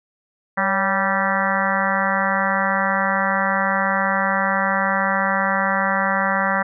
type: harmonic tone with a mistuned harmonic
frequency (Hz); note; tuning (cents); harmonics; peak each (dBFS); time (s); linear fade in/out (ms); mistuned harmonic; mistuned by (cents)
194.8; G3; -11; 1 / 3 / 4 / 5 / 6 / 7 / 8 / 9 / 10; -26 / -26 / -26 / -26 / -26 / -26 / -26 / -26 / -26; 0.57-6.63; 10; 3; -61
effects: none